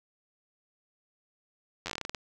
slowing click train, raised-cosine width 0.2 ms, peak -17 dBFS, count 12, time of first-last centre 1.86-2.148 s, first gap 10 ms, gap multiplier 1.18, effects none

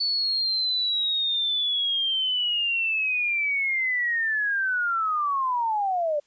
sine linear sweep, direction down, 4471 to 572 Hz, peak -22 dBFS, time 0-6.2 s, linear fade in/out 10 ms, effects white hiss -66 dBFS RMS until 6.26 s + resampled to 16000 Hz

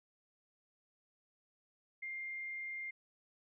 sine tone, 2110 Hz, C7, 14 cents sharp, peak -40 dBFS, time 2.02-2.91 s, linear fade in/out 10 ms, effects none

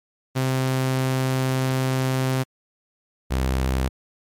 sawtooth tone pair in turn, 130.81 / 65.12 Hz, C3 / C2, 0 / -8 cents, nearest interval octave, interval 1208 cents, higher first, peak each -16 dBFS, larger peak neither, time 0.35-2.44 / 3.3-3.89 s, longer first, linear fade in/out 20 ms, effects MP3 96 kbps

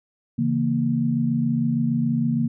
sine chord, A# diminished, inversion first, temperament equal with one note detuned, 138.19 / 164.81 / 233.1 Hz, C#3 / E3 / A#3, -5 / 0 / 0 cents, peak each -25 / -26 / -21 dBFS, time 0.38-2.48 s, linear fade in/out 10 ms, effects none

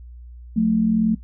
sine tone pair together, 180 / 221.2 Hz, F#3 / A3, -47 / +9 cents, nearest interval major third, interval 356 cents, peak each -22 / -16 dBFS, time 0.56-1.15 s, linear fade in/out 10 ms, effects noise-tail reverb RT60 0.1 s tail -17 dB re dry + added 60 Hz sine -37 dBFS peak until 1.23 s

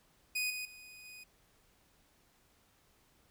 sawtooth tone with level steps, 2489 Hz, D#7, in tune, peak -29 / -35 / -48 / -46 dBFS, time 0.35-1.24 s, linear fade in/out 10 ms, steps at 0.5 / 0.65 / 1.05 s, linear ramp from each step 2 ms, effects pink hiss -69 dBFS RMS until 3.3 s

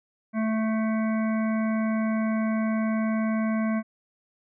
harmonic tone with a mistuned harmonic, 220.1 Hz, A3, 1 cent sharp, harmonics 1 / 3 / 5 / 7 / 9 / 10, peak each -23 / -33 / -37 / -40 / -42 / -43 dBFS, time 0.33-3.83 s, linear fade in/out 50 ms, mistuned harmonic 10, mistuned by +28 cents, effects none

